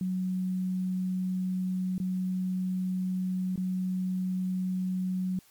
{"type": "tone with dropouts", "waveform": "sine", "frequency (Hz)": 185, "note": "F#3", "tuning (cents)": 0, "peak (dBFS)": -27, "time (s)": [0.01, 5.39], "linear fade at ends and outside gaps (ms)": 2, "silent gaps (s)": [[1.981, 2], [3.559, 3.576]], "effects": ["white hiss -60 dBFS RMS until 5.5 s", "MP3 96 kbps"]}